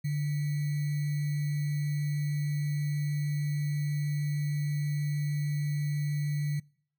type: tone with sample-and-hold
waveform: sine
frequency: 146.83 Hz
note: D3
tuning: in tune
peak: -27 dBFS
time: 0.04-6.6 s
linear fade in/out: 10 ms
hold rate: 2100 Hz
effects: noise-tail reverb RT60 0.6 s tail -26 dB re dry